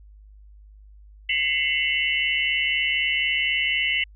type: tone cluster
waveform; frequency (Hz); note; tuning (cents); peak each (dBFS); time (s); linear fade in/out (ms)
sine; 2030 / 2174 / 2708 / 2957; B6 / C#7 / E7 / F#7; +47 / -34 / +46 / -2; -26; 1.29-4.04; 5
effects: added 51 Hz sine -45 dBFS peak until 4.15 s